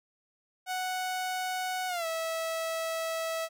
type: tone with pitch glide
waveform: sawtooth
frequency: 740 to 651.7 Hz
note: F#5 to E5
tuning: 0 to -20 cents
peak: -27 dBFS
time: 0.66-3.49 s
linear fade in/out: 50 ms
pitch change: -220 cents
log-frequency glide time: 1.88-2.06 s
effects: none